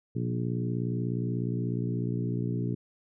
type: harmonic tone with a mistuned harmonic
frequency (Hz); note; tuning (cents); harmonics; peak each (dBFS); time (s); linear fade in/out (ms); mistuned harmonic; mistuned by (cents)
59.8; A#1; +45; 2 / 3 / 4 / 5 / 6 / 7; -30 / -34 / -36 / -38 / -40 / -41; 0.15-2.75; 10; 2; +44
effects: none